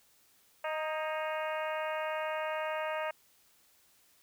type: harmonic tone with a mistuned harmonic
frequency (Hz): 311.1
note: D#4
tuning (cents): 0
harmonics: 2 / 3 / 4 / 5 / 6 / 7 / 8 / 9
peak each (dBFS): -35 / -39 / -41 / -43 / -45 / -46 / -47 / -48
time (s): 0.64-3.11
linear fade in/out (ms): 5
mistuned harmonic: 5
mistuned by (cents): +44
effects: white hiss -66 dBFS RMS until 4.22 s